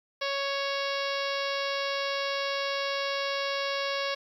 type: harmonic tone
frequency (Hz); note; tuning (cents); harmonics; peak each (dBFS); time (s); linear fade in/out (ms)
555; C#5; +2; 1 / 2 / 3 / 4 / 5 / 6 / 7 / 8 / 9 / 10; -32 / -35 / -37 / -38 / -39 / -40 / -40 / -41 / -42 / -42; 0.21-4.15; 10
effects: 10-bit